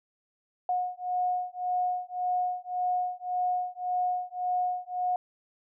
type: beating tone pair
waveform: sine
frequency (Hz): 724 / 725.8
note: F#5 / F#5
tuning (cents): -38 / -34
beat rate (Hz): 1.8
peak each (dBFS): -30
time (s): 0.69-5.16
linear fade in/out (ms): 2
effects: none